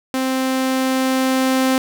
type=tone with level ramp; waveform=sawtooth; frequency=261.6 Hz; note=C4; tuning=in tune; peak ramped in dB=-14 to -10 dBFS; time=0.14-1.78 s; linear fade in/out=0 ms; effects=none